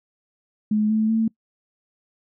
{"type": "tone with pitch steps", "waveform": "sine", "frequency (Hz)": [212.8, 218, 223.4], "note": ["G#3", "A3", "A3"], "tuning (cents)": [42, -16, 27], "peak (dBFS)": -17, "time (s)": [0.71, 1.28], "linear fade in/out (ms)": 5, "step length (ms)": 190, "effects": ["noise-tail reverb RT60 0.1 s tail -24 dB re dry"]}